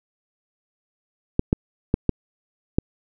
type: clicks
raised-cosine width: 3 ms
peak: -4 dBFS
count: 5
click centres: 1.394 / 1.529 / 1.941 / 2.093 / 2.785 s
effects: none